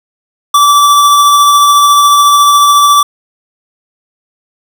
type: tone with tremolo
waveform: square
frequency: 1160 Hz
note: D6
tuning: 22 cents flat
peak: -3 dBFS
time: 0.54-3.03 s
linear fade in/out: 5 ms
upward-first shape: triangle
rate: 14 Hz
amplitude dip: 25%
effects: none